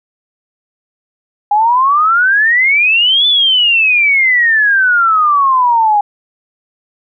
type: exponential two-way sweep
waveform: sine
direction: up then down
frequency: 811 to 3520 to 811 Hz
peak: -7 dBFS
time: 1.51-6.01 s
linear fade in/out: 5 ms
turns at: 3.27 s
effects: none